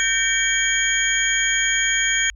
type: tone cluster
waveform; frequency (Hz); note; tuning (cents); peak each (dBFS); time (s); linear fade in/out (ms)
sine; 1561 / 1830 / 2281 / 3209 / 6700; G6 / A#6 / C#7 / G7 / G#8; -8 / -32 / +49 / +40 / +14; -24 / -23 / -24 / -25 / -23; 0-2.3; 0
effects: added 50 Hz sine -40 dBFS peak until 2.35 s